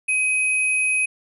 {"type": "tone pair together", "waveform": "sine", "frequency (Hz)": [2522, 10088], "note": ["D#7", "D#9"], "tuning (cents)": [23, 23], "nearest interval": "2 octaves", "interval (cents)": 2400, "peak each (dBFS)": [-18, -27], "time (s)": [0.08, 1.06], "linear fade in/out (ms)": 10, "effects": []}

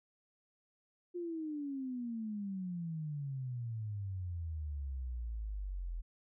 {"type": "exponential sweep", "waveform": "sine", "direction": "down", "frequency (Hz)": [357.4, 41.14], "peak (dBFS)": -37, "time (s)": [1.14, 6.02], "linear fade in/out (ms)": 20, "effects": []}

